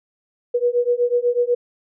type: beating tone pair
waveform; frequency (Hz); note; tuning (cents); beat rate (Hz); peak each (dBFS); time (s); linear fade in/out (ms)
sine; 480.8 / 488.9; B4 / B4; -46 / -18; 8.1; -19; 0.54-1.55; 10
effects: none